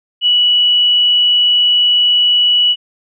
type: tone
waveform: sine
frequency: 2942 Hz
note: F#7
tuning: 11 cents flat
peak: -8 dBFS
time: 0.21-2.76 s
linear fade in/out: 50 ms
effects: none